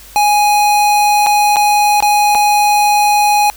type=tone with dropouts; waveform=square; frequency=830.6 Hz; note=G#5; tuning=in tune; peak=-9 dBFS; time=0.16-3.5 s; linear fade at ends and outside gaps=0 ms; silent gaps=1.263-1.268 / 1.56-1.567 / 2.004-2.025 / 2.349-2.353 s; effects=added 50 Hz sine -40 dBFS peak until 3.56 s + white hiss -38 dBFS RMS until 3.56 s